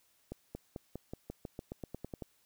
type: accelerating click train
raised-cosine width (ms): 2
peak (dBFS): -27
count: 14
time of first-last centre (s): 0.32-2.223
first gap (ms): 230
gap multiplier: 0.92
effects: white hiss -71 dBFS RMS until 2.45 s